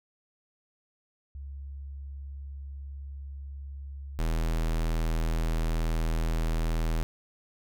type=tone pair in turn; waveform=sine / square; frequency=69.3 / 40.55 Hz; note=C#2 / E1; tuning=0 / -28 cents; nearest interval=major sixth; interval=928 cents; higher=first; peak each=-37 / -26 dBFS; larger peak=second; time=1.35-4.19 / 4.19-7.03 s; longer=neither; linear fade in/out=0 ms; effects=none